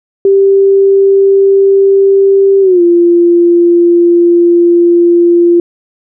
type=tone with pitch glide; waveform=sine; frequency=392 to 345.2 Hz; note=G4 to F4; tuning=0 to -20 cents; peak=-3 dBFS; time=0.25-5.6 s; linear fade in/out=2 ms; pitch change=-220 cents; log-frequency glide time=2.61-2.82 s; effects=none